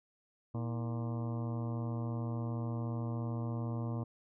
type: harmonic tone with a mistuned harmonic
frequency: 117.2 Hz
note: A#2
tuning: 10 cents sharp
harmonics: 1 / 2 / 3 / 4 / 5 / 6 / 7 / 8 / 9 / 10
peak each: -35 / -41 / -46 / -49 / -50 / -53 / -56 / -55 / -53 / -59 dBFS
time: 0.54-4.04 s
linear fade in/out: 10 ms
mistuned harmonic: 3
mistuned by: -120 cents
effects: none